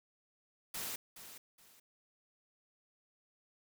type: noise with echo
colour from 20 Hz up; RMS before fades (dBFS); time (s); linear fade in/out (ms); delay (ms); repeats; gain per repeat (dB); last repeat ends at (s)
white; -41; 0.74-0.96; 5; 420; 2; -11; 1.8
effects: none